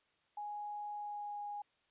sine tone with pitch glide, 830.6 to 823.9 Hz, G#5 to G#5, 0 to -14 cents, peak -40 dBFS, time 0.37-1.62 s, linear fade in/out 5 ms, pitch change -14 cents, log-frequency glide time 0.94-1.39 s, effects white hiss -75 dBFS RMS until 1.9 s + resampled to 8000 Hz

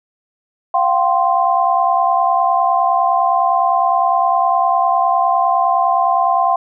sine chord, F suspended second, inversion none, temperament equal with one note detuned, 698.5 / 768.3 / 1046.5 Hz, F5 / G5 / C6, 0 / -35 / 0 cents, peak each -16 dBFS, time 0.74-6.56 s, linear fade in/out 5 ms, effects none

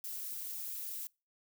violet noise with amplitude modulation, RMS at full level -38 dBFS, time 0.04-1.07 s, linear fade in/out 2 ms, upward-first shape sine, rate 222 Hz, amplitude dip 75%, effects noise-tail reverb RT60 0.3 s tail -26 dB re dry

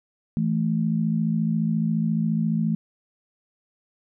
sine tone pair together, 164.81 / 219.2 Hz, E3 / A3, 0 / -6 cents, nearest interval perfect fourth, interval 494 cents, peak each -23 dBFS, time 0.37-2.75 s, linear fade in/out 0 ms, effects none

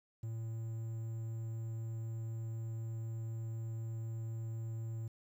triangle tone, 113 Hz, A2, 47 cents sharp, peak -36 dBFS, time 0.23-5.08 s, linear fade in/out 5 ms, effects 11-bit

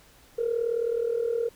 sine tone with amplitude modulation, 466.2 Hz, A#4, in tune, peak -20 dBFS, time 0.38-1.49 s, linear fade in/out 10 ms, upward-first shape sine, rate 39.1 Hz, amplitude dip 75%, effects tanh soft clip ceiling -17 dBFS + pink hiss -56 dBFS RMS until 1.55 s

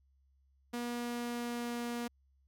sawtooth tone with pitch glide, 240 to 238.3 Hz, B3 to A#3, -49 to +38 cents, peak -32 dBFS, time 0.73-2.08 s, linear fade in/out 10 ms, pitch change -13 cents, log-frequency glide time 0.93-1.85 s, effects added 67 Hz sine -67 dBFS peak until 2.47 s

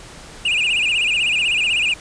triangle tone with vibrato, 2637 Hz, E7, in tune, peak -14 dBFS, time 0.45-1.94 s, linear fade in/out 5 ms, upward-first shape sine, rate 16 Hz, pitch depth 170 cents each way, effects pink hiss -39 dBFS RMS until 2 s + resampled to 22050 Hz

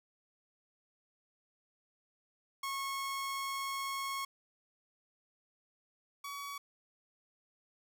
sawtooth tone pair in turn, 1094 / 1131.3 Hz, C#6 / C#6, -23 / +35 cents, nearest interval minor second, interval 58 cents, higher second, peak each -32 / -37 dBFS, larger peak first, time 2.63-4.25 / 6.24-6.58 s, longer first, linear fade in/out 5 ms, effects none

